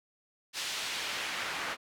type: noise with band-pass filter sweep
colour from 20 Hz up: pink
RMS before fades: -36 dBFS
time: 0.53-1.77 s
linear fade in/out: 50 ms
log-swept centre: 4300 to 1600 Hz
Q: 0.9
effects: none